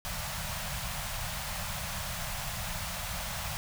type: band-stop noise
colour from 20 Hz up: pink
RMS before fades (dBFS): -36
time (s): 0.05-3.57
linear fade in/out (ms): 0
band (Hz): 190 to 580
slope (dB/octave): 48
effects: none